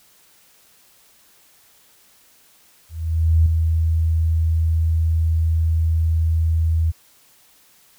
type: tone with ADSR envelope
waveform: sine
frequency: 81.1 Hz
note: E2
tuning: 28 cents flat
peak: -10 dBFS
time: 2.89-6.92 s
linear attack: 570 ms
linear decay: 3 ms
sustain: -5 dB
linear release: 22 ms
effects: white hiss -54 dBFS RMS until 7.98 s

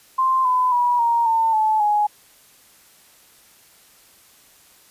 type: tone with pitch steps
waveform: sine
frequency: 1046.5 / 1007.9 / 970.8 / 935 / 900.6 / 867.4 / 835.4 Hz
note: C6 / B5 / B5 / A#5 / A5 / A5 / G#5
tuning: 0 / +35 / -30 / +5 / +40 / -25 / +10 cents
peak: -15 dBFS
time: 0.18-2.07 s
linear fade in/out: 10 ms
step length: 270 ms
effects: white hiss -52 dBFS RMS until 4.9 s + resampled to 32000 Hz

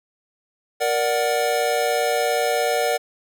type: chord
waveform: square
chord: Bb augmented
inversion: none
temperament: equal with one note detuned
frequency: 470.2 / 587.3 / 740 Hz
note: Bb4 / D5 / F#5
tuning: +15 / 0 / 0 cents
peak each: -24 dBFS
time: 0.8-2.98 s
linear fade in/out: 20 ms
effects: none

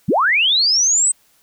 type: linear sweep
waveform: sine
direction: up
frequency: 103.83 to 8270 Hz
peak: -12 dBFS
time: 0.08-1.12 s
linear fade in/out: 10 ms
effects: white hiss -57 dBFS RMS until 1.42 s

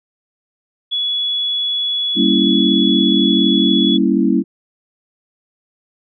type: tone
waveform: sine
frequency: 3390 Hz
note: G#7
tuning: 35 cents sharp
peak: -16 dBFS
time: 0.91-3.98 s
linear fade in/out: 20 ms
type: chord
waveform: sine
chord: G diminished seventh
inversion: none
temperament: equal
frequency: 196 / 233.1 / 277.2 / 329.6 Hz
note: G3 / Bb3 / Db4 / Fb4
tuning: 0 / 0 / 0 / 0 cents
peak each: -17 dBFS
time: 2.15-4.44 s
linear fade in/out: 50 ms
effects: none

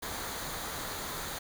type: noise with comb filter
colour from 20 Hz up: pink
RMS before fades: -38 dBFS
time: 0.02-1.39 s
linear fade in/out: 10 ms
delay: 0.37 ms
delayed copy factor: -0.5
effects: none

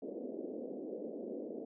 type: band-pass noise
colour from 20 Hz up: pink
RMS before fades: -43 dBFS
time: 0.02-1.65 s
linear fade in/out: 5 ms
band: 230 to 570 Hz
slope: 48 dB/octave
effects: none

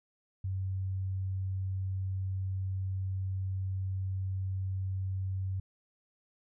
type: tone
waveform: sine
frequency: 95 Hz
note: F#2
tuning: 46 cents sharp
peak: -31 dBFS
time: 0.44-5.6 s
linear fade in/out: 5 ms
effects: none

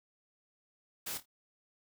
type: noise with echo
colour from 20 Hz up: white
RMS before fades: -39 dBFS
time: 1.06-1.18 s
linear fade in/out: 10 ms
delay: 26 ms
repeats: 3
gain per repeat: -11 dB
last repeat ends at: 1.258 s
effects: none

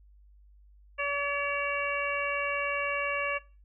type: harmonic tone with a mistuned harmonic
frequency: 570 Hz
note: C#5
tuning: 48 cents sharp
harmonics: 1 / 2 / 3 / 4 / 5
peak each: -34 / -34 / -34 / -34 / -34 dBFS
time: 0.98-3.39 s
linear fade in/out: 20 ms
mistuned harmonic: 5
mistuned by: -60 cents
effects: noise-tail reverb RT60 0.3 s tail -19 dB re dry + added 50 Hz sine -54 dBFS peak until 3.64 s

